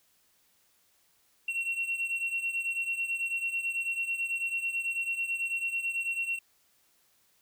triangle beating tone pair, 2726 / 2735.1 Hz, F7 / F7, -43 / -37 cents, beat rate 9.1 Hz, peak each -28 / -32 dBFS, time 1.48-6.39 s, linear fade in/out 5 ms, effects tanh soft clip ceiling -25 dBFS + white hiss -68 dBFS RMS until 7.41 s

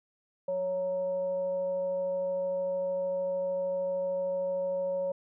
sine tone with frequency modulation, 554.4 Hz, C#5, in tune, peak -28 dBFS, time 0.48-5.12 s, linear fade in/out 5 ms, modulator 374 Hz, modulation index 0.24, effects none

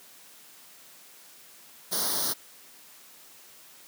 white noise with comb filter, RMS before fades -28 dBFS, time 1.91-2.34 s, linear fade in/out 20 ms, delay 0.2 ms, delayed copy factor +0.9, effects white hiss -52 dBFS RMS until 3.87 s + high-pass 150 Hz 12 dB/octave

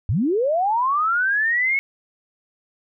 sine linear sweep, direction up, 79.4 to 2211 Hz, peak -17 dBFS, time 0.09-1.79 s, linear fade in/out 0 ms, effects none

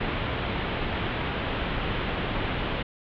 pink low-pass noise, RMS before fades -29 dBFS, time 0-2.83 s, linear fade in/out 10 ms, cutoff 3500 Hz, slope 48 dB/octave, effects none

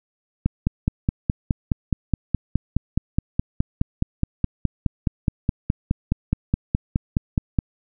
click train, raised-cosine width 5 ms, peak -6 dBFS, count 35, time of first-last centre 0.46-7.588 s, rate 4.77 Hz, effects none

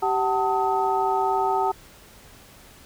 sine tone cluster, 388 / 754 / 891 / 1265 Hz, G4 / F#5 / A5 / D#6, -18 / +32 / +22 / +28 cents, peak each -26 / -24 / -24 / -29 dBFS, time 0.02-1.72 s, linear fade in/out 10 ms, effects pink hiss -49 dBFS RMS until 2.85 s

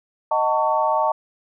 sine chord, D# half-diminished seventh, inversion none, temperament just, 622.3 / 746.7 / 896 / 1120.1 Hz, D#5 / F#5 / A5 / C#6, 0 / +16 / +31 / +18 cents, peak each -22 / -26 / -20 / -24 dBFS, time 0.31-1.12 s, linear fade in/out 5 ms, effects none

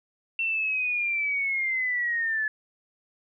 sine linear sweep, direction down, 2711 to 1716 Hz, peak -24 dBFS, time 0.39-2.48 s, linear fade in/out 2 ms, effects none

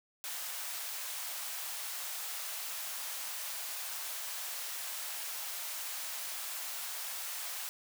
white high-pass noise, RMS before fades -40 dBFS, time 0.24-7.69 s, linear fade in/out 0 ms, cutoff 620 Hz, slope 24 dB/octave, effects none

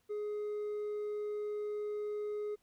sine tone with hard clipping, 418.4 Hz, G#4, 13 cents sharp, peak -36 dBFS, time 0.09-2.56 s, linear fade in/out 20 ms, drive 2 dB, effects pink hiss -75 dBFS RMS until 2.62 s

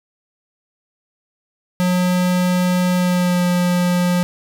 square tone with pitch glide, 180.6 to 177.81 Hz, F#3 to F3, -42 to +31 cents, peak -15 dBFS, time 1.8-4.23 s, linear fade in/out 0 ms, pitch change -27 cents, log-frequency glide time 2.95-3.44 s, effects none

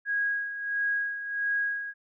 sine tone with tremolo, 1646 Hz, G#6, 16 cents flat, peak -24 dBFS, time 0.05-1.94 s, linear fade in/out 50 ms, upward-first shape sine, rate 1.5 Hz, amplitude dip 65%, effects none

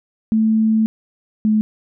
sine tone pair in turn, 220 / 215.3 Hz, A3 / A3, 0 / -37 cents, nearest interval unison, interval 37 cents, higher first, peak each -12 / -12 dBFS, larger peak neither, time 0.32-0.86 / 1.45-1.61 s, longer first, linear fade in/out 0 ms, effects none

